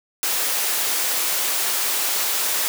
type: high-pass noise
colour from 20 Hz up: white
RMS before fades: -22 dBFS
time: 0.23-2.68 s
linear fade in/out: 0 ms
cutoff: 410 Hz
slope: 12 dB/octave
effects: none